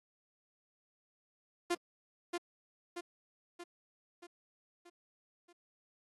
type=tone with echo; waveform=sawtooth; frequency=348.5 Hz; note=F4; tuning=4 cents flat; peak=-26 dBFS; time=1.7-1.75 s; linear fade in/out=10 ms; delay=630 ms; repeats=6; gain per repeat=-5 dB; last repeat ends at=5.53 s; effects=AAC 32 kbps